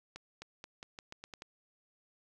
accelerating click train, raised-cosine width 0.2 ms, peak -28 dBFS, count 9, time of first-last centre 0.16-1.421 s, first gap 260 ms, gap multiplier 0.85, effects none

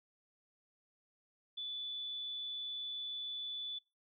sine tone, 3473 Hz, A7, 23 cents flat, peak -39 dBFS, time 1.57-3.79 s, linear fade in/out 10 ms, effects noise-tail reverb RT60 0.3 s tail -26 dB re dry

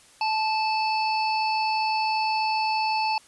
harmonic tone with a mistuned harmonic, 874 Hz, A5, 12 cents flat, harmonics 1 / 3 / 5 / 6, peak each -23 / -30 / -32 / -39 dBFS, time 0.21-3.18 s, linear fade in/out 2 ms, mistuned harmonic 5, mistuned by +35 cents, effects white hiss -54 dBFS RMS until 3.27 s + resampled to 24000 Hz

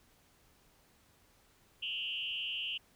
sine tone with frequency modulation, 2931 Hz, F#7, 17 cents flat, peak -35 dBFS, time 1.82-2.78 s, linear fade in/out 10 ms, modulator 200 Hz, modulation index 1.2, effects pink hiss -67 dBFS RMS until 2.95 s

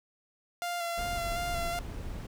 sawtooth tone with vibrato, 691 Hz, F5, 19 cents flat, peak -28 dBFS, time 0.62-1.79 s, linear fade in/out 0 ms, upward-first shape square, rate 2.7 Hz, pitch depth 19 cents each way
brown noise, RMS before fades -38 dBFS, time 0.97-2.27 s, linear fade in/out 10 ms
effects none

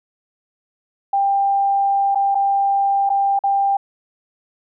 sine tone with dropouts, 793 Hz, G5, 20 cents sharp, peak -14 dBFS, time 1.13-3.77 s, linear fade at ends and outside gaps 5 ms, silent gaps 2.148-2.155 / 2.347-2.352 / 3.093-3.1 / 3.391-3.437 s, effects none

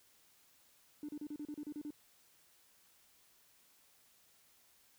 triangle tone bursts, 296.8 Hz, D4, 18 cents sharp, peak -37 dBFS, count 10, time 1.03-1.906 s, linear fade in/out 2 ms, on 57 ms, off 34 ms, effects tanh soft clip ceiling -38 dBFS + white hiss -68 dBFS RMS until 4.98 s

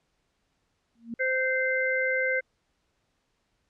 sine tone with exponential growth, 231.5 Hz, A#3, 12 cents flat, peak -29 dBFS, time 0.95-1.14 s, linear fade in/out 2 ms, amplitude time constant 41 ms
harmonic tone, 519 Hz, C5, 14 cents flat, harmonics 1 / 3 / 4, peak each -28 / -28 / -28 dBFS, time 1.19-2.41 s, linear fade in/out 20 ms
effects pink hiss -74 dBFS RMS until 3.69 s + low-pass 7000 Hz 12 dB/octave

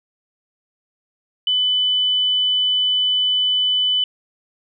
sine tone, 3000 Hz, F#7, 23 cents sharp, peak -15 dBFS, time 1.47-4.04 s, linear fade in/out 2 ms, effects none

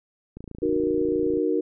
click train, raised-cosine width 3 ms, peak -25 dBFS, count 29, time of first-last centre 0.37-1.374 s, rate 27.9 Hz
sine chord, D# minor, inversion none, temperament equal with one note detuned, 306 / 370 / 466.2 Hz, D#4 / F#4 / A#4, -29 / 0 / 0 cents, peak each -25 dBFS, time 0.62-1.61 s, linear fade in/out 10 ms
effects none

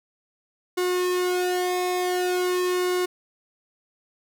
sawtooth tone with flanger, 361.7 Hz, F#4, 39 cents flat, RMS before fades -24 dBFS, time 0.77-3.06 s, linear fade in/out 10 ms, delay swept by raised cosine 1.2 to 2.1 ms, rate 0.46 Hz, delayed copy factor -0.8, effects none

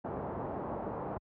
white low-pass noise, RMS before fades -38 dBFS, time 0.04-1.18 s, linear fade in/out 10 ms, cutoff 890 Hz, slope 24 dB/octave, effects high-pass 60 Hz 12 dB/octave

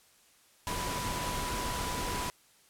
sine tone in noise, 987.8 Hz, B5, in tune, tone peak -37 dBFS, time 0.67-2.3 s, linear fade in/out 0 ms, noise pink, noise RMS -35 dBFS, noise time 0.67-2.3 s, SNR -5 dB, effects white hiss -63 dBFS RMS until 2.69 s + low-pass 12000 Hz 12 dB/octave

